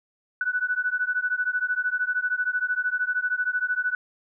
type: beating tone pair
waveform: sine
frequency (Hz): 1480 / 1493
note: F#6 / F#6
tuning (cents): 0 / +15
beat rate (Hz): 13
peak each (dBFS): -26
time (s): 0.41-3.95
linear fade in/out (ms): 2
effects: none